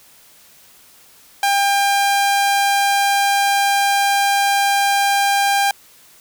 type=tone; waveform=sawtooth; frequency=799 Hz; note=G5; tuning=33 cents sharp; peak=-10 dBFS; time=1.43-5.71 s; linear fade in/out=2 ms; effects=white hiss -48 dBFS RMS until 6.2 s